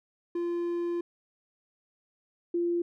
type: tone pair in turn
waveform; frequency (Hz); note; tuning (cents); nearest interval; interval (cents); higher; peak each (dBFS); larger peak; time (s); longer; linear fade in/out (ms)
triangle / sine; 345.2 / 345.2; F4 / F4; -20 / -20; unison; 0; neither; -26 / -25; second; 0.35-1.01 / 2.54-2.82; first; 5
effects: none